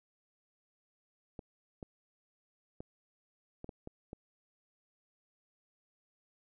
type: clicks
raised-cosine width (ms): 2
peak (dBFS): -30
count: 7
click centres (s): 1.392 / 1.828 / 2.805 / 3.644 / 3.692 / 3.874 / 4.131
effects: none